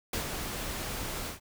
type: noise with ADSR envelope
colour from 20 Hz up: pink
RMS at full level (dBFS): -31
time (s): 0.13-1.4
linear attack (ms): 4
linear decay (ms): 110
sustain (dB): -5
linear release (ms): 130
effects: none